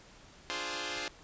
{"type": "chord", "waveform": "5% pulse", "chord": "D half-diminished seventh", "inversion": "none", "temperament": "equal", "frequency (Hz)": [293.7, 349.2, 415.3, 523.3], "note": ["D4", "F4", "Ab4", "C5"], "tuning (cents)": [0, 0, 0, 0], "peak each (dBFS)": [-31, -29, -30, -28], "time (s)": [0.5, 1.08], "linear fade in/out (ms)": 0, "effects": ["pink hiss -56 dBFS RMS until 1.23 s", "resampled to 16000 Hz"]}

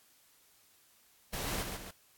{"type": "noise with echo", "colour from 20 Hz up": "pink", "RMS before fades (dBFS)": -37, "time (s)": [1.33, 1.63], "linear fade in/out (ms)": 5, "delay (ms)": 140, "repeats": 2, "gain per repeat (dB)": -5, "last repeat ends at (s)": 1.91, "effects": ["white hiss -65 dBFS RMS until 2.17 s", "AAC 64 kbps"]}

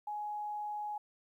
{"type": "tone", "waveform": "sine", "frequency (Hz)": 837, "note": "G#5", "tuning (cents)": 13, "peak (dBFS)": -36, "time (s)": [0.07, 0.98], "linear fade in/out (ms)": 5, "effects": ["12-bit"]}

